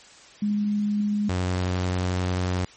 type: tone pair in turn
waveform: sine / sawtooth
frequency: 207.4 / 91.14 Hz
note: G#3 / F#2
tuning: -2 / -26 cents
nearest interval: octave + major second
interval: 1424 cents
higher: first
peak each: -21 / -19 dBFS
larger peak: second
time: 0.42-1.29 / 1.29-2.65 s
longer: second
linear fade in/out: 5 ms
effects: white hiss -49 dBFS RMS until 2.76 s + MP3 32 kbps